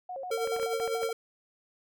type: tone with vibrato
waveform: sine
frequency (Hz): 627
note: D#5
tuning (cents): +13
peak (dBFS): -35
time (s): 0.09-1.11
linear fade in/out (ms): 5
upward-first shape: square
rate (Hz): 7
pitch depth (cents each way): 260
type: tone with tremolo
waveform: square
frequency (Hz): 456.3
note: A#4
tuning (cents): -37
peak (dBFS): -28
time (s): 0.31-1.13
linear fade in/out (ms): 5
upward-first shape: sine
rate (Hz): 9.9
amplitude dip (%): 50
type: clicks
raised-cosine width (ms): 0.5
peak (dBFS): -27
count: 7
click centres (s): 0.474 / 0.564 / 0.598 / 0.63 / 0.8 / 0.877 / 1.032
effects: none